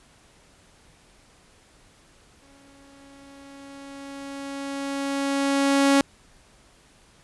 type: tone with exponential growth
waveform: sawtooth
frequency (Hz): 277.2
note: C#4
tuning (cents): 0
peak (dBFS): -11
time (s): 2.42-6.01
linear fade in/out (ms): 1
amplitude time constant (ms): 780
effects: pink hiss -56 dBFS RMS until 7.23 s + resampled to 24000 Hz